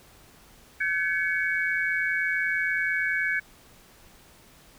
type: tone cluster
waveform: sine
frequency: 1532 / 1701 / 2237 Hz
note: G6 / G#6 / C#7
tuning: -40 / +41 / +15 cents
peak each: -28 dBFS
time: 0.8-3.4 s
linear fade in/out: 10 ms
effects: pink hiss -54 dBFS RMS until 4.78 s